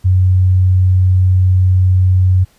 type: tone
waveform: sine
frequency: 92.5 Hz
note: F#2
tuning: in tune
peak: -7 dBFS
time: 0.04-2.45 s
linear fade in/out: 20 ms
effects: pink hiss -52 dBFS RMS until 2.58 s + resampled to 32000 Hz